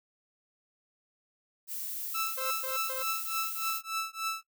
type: noise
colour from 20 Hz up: violet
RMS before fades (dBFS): -37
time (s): 1.67-3.82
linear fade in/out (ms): 50
type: tone with tremolo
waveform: sawtooth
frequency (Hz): 1318.5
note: E6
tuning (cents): 0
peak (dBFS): -25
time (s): 2.14-4.43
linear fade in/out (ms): 10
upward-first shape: triangle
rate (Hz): 3.4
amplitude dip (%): 100
type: tone bursts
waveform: sawtooth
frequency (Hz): 523.3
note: C5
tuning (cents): 0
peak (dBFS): -33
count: 3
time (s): 2.37-3.03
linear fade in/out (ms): 10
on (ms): 140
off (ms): 120
effects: noise-tail reverb RT60 0.1 s tail -19 dB re dry